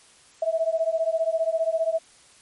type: beating tone pair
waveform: sine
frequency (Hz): 644 / 659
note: E5 / E5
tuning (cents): -41 / -1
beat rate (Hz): 15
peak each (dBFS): -24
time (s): 0.42-1.99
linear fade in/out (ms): 5
effects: white hiss -54 dBFS RMS until 2.41 s + MP3 48 kbps